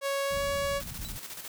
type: tone with pitch glide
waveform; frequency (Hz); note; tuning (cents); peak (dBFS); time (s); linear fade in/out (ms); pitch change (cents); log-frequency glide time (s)
sawtooth; 554.4 to 561.5; C#5 to C#5; 0 to +22; -24; 0.01-0.82; 50; +22; 0.25-0.43
type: low-pass noise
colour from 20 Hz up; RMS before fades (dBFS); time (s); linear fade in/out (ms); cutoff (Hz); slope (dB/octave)
pink; -41; 0.3-1.19; 20; 220; 24
type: noise with tremolo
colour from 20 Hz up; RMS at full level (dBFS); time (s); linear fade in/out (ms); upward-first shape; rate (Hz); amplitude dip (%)
white; -40; 0.8-1.48; 2; square; 14; 50
type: tone with exponential decay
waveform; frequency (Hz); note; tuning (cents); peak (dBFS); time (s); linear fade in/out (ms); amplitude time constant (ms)
sawtooth; 3951; B7; 0; -33; 1.05-1.16; 0; 22
effects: none